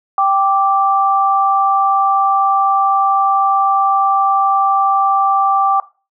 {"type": "tone pair together", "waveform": "sine", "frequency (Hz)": [784, 1172.2], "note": ["G5", "D6"], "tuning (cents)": [0, -4], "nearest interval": "perfect fifth", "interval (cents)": 696, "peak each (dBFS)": -13, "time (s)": [0.18, 5.8], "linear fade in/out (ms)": 2, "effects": ["noise-tail reverb RT60 0.3 s tail -17 dB re dry"]}